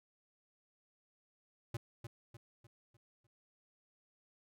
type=tone with echo; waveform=square; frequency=116.1 Hz; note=A#2; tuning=7 cents flat; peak=-37 dBFS; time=1.74-1.77 s; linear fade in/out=5 ms; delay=300 ms; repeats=5; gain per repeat=-7 dB; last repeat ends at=3.27 s; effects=none